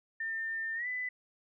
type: tone with pitch glide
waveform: sine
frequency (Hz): 1802 to 1999.4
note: A6 to B6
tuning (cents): +41 to +21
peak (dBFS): -33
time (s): 0.2-1.09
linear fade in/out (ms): 5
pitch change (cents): +180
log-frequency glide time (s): 0.75-0.87
effects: none